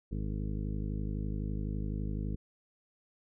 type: harmonic tone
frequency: 51.91 Hz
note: G#1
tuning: in tune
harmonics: 1 / 2 / 3 / 4 / 5 / 6 / 8 / 9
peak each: -35 / -39 / -40 / -41 / -47 / -46 / -51 / -54 dBFS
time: 0.11-2.36 s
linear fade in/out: 10 ms
effects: none